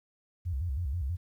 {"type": "tone with vibrato", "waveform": "sine", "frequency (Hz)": 76.4, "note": "D#2", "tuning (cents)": -31, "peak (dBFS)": -29, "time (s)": [0.45, 1.17], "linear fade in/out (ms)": 20, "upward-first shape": "square", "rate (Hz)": 6.2, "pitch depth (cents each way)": 240, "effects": ["11-bit"]}